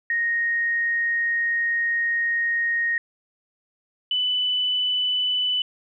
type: tone pair in turn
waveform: sine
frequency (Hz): 1864.7 / 2991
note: A#6 / F#7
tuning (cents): 0 / +18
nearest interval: minor sixth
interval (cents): 818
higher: second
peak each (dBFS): -20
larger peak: neither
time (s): 0.1-2.98 / 4.11-5.62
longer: first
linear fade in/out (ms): 2
effects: none